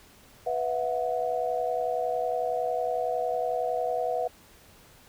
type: chord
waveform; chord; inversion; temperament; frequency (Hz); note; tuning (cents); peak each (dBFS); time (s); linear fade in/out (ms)
sine; B suspended fourth; none; equal with one note detuned; 493.9 / 659.3 / 730.2; B4 / E5 / F#5; 0 / 0 / -23; -30; 0.46-4.28; 10
effects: pink hiss -55 dBFS RMS until 5.08 s